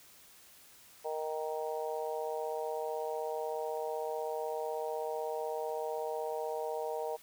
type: harmonic tone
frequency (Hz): 156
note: D#3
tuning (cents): +5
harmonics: 3 / 4 / 5 / 6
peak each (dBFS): -37 / -39 / -41 / -43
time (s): 1.04-7.17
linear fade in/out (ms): 20
effects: white hiss -58 dBFS RMS until 7.22 s